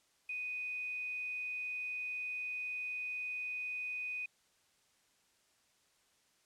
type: tone with quantisation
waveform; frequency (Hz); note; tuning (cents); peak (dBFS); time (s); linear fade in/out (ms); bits
sine; 2489; D#7; 0; -37; 0.29-4.26; 5; 10
effects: white hiss -72 dBFS RMS until 6.45 s + low-pass 9000 Hz 12 dB/octave